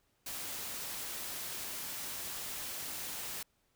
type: noise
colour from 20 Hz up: white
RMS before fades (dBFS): -41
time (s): 0.26-3.43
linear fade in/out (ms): 5
effects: pink hiss -75 dBFS RMS until 3.75 s